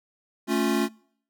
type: chord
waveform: square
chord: A augmented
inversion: none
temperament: equal with one note detuned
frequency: 220 / 277.2 / 352.3 Hz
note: A3 / C#4 / E#4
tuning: 0 / 0 / +15 cents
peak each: -27 dBFS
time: 0.47-0.89 s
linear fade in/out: 50 ms
effects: noise-tail reverb RT60 0.6 s tail -25 dB re dry